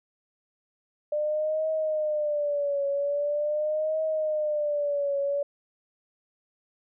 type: tone with vibrato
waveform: sine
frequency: 595 Hz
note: D5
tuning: 22 cents sharp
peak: -24 dBFS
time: 1.12-5.43 s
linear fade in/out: 5 ms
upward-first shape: triangle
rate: 0.43 Hz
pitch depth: 110 cents each way
effects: none